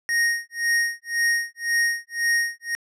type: tone with tremolo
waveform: square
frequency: 1864.7 Hz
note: A#6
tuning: in tune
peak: -18 dBFS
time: 0.09-2.75 s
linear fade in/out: 0 ms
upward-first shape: sine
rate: 1.9 Hz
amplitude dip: 100%
effects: low-pass 11000 Hz 12 dB/octave